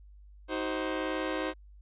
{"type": "chord", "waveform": "sawtooth", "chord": "C diminished", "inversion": "first", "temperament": "just", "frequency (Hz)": [314, 376.7, 523.3], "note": ["Eb4", "Gb4", "C5"], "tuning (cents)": [16, 31, 0], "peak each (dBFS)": [-30, -33, -31], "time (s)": [0.48, 1.54], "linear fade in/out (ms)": 50, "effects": ["added 50 Hz sine -50 dBFS peak until 1.81 s", "resampled to 8000 Hz"]}